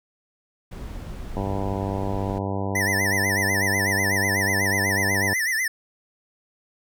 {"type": "noise", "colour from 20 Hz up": "brown", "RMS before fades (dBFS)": -34, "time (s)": [0.71, 2.39], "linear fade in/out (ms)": 10}
{"type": "harmonic tone", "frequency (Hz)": 98, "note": "G2", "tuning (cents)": 0, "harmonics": [1, 2, 3, 4, 5, 6, 7, 8, 9, 10], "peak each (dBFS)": [-28, -31, -33, -34, -35, -36, -36, -37, -38, -38], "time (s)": [1.36, 5.34], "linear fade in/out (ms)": 10}
{"type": "tone with vibrato", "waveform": "square", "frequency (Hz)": 1893, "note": "A#6", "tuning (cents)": 26, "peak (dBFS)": -22, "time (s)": [2.75, 5.68], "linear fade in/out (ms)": 5, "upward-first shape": "sine", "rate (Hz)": 8.1, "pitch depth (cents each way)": 150}
{"type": "clicks", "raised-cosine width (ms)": 0.3, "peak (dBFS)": -32, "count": 10, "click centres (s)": [3.812, 3.862, 3.899, 4.056, 4.441, 4.655, 4.703, 4.789, 4.944, 5.147]}
{"effects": []}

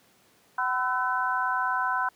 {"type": "harmonic tone with a mistuned harmonic", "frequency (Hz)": 252, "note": "B3", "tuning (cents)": 35, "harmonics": [3, 4, 5, 6], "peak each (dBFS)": [-32, -27, -33, -29], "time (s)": [0.58, 2.09], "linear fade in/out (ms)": 5, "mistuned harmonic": 5, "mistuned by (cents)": 83, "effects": ["pink hiss -61 dBFS RMS until 2.15 s", "high-pass 150 Hz 12 dB/octave"]}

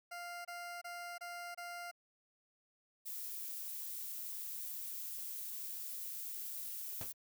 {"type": "tone bursts", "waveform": "20% pulse", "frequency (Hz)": 698.5, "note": "F5", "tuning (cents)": 0, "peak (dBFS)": -39, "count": 5, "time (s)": [0.11, 1.914], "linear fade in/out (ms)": 10, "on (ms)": 340, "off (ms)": 26}
{"type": "noise", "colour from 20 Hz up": "violet", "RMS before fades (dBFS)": -44, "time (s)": [3.05, 7.13], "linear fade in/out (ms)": 20}
{"type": "noise with exponential decay", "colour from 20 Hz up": "pink", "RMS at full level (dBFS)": -43, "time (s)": [7.01, 7.14], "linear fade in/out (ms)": 2, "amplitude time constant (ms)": 27}
{"effects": []}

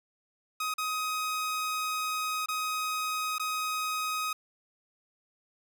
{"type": "tone with dropouts", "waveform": "sawtooth", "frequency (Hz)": 1258, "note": "D#6", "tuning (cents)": 19, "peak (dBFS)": -26, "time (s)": [0.6, 4.33], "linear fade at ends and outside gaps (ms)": 5, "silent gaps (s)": [[0.74, 0.781], [2.46, 2.485], [3.383, 3.396]], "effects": []}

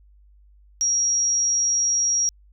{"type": "tone", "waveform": "sine", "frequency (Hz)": 5660, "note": "F8", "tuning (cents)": 22, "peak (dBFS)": -18, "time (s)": [0.81, 2.29], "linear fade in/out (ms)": 0, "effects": ["added 50 Hz sine -50 dBFS peak until 2.52 s"]}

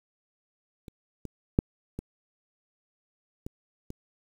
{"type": "clicks", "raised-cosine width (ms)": 3, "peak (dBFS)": [-30, -24, -7, -21, -23, -25], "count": 6, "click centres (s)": [0.882, 1.253, 1.589, 1.99, 3.465, 3.904], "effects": ["8-bit"]}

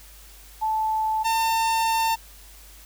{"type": "tone pair in turn", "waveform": ["sine", "45% pulse"], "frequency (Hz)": [874, 901.7], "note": ["A5", "A5"], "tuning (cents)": [-12, 42], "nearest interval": "minor second", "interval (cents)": 54, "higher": "second", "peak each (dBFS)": [-21, -20], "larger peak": "second", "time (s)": [[0.61, 1.24], [1.24, 2.16]], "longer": "second", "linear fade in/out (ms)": 20, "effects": ["added 50 Hz sine -47 dBFS peak until 2.85 s", "white hiss -49 dBFS RMS until 2.85 s"]}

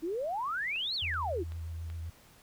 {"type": "exponential two-way sweep", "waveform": "sine", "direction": "up then down", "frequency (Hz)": [307.4, 4519, 307.4], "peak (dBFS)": -31, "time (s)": [0.02, 1.44], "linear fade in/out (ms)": 20, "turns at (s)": 0.95}
{"type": "click train", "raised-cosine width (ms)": 0.3, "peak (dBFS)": -35, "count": 4, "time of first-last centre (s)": [0.76, 1.901], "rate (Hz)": 2.63}
{"type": "tone with vibrato", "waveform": "sine", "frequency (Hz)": 82.41, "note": "E2", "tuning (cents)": 0, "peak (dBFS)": -36, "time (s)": [1.02, 2.1], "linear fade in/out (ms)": 5, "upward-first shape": "triangle", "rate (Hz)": 7.8, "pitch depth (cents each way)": 27}
{"effects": ["pink hiss -59 dBFS RMS until 2.42 s"]}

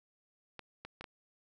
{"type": "clicks", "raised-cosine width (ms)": 0.3, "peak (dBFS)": -28, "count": 4, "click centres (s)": [0.593, 0.85, 1.01, 1.042], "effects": []}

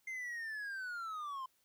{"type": "linear sweep", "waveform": "triangle", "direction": "down", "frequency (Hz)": [2100, 1024], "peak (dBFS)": -38, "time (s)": [0.07, 1.46], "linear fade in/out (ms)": 5, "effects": ["white hiss -75 dBFS RMS until 1.64 s"]}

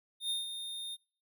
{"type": "tone with ADSR envelope", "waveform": "square", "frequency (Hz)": 3656, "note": "A#7", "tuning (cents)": -34, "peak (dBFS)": -31, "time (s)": [0.2, 0.97], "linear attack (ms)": 99, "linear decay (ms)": 160, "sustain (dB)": -8, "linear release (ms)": 33, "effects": ["noise-tail reverb RT60 0.5 s tail -26 dB re dry"]}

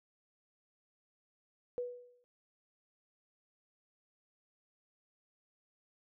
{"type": "tone with exponential decay", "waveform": "sine", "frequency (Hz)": 490, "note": "B4", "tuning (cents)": -14, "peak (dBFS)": -32, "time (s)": [1.78, 2.24], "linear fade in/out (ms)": 0, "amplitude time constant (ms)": 100, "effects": []}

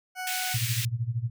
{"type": "tone", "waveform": "20% pulse", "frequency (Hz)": 740, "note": "F#5", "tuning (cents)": 0, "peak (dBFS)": -27, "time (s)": [0.15, 0.57], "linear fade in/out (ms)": 50}
{"type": "high-pass noise", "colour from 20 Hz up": "pink", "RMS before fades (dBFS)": -32, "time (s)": [0.27, 0.85], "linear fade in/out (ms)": 0, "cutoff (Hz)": 2100, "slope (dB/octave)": 24}
{"type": "tone with tremolo", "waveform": "sine", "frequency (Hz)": 117.3, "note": "A#2", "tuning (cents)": 11, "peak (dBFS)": -23, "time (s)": [0.54, 1.3], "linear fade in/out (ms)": 5, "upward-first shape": "sine", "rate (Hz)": 13, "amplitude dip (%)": 85}
{"effects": []}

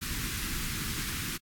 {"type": "band-stop noise", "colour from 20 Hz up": "pink", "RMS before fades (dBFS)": -34, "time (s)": [0.01, 1.38], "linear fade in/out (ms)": 20, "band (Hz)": [300, 1300], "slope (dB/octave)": 24, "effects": ["AAC 64 kbps"]}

